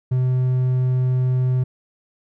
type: tone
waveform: triangle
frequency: 127.6 Hz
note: C3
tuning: 43 cents flat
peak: -14 dBFS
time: 0.11-1.64 s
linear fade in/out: 10 ms
effects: none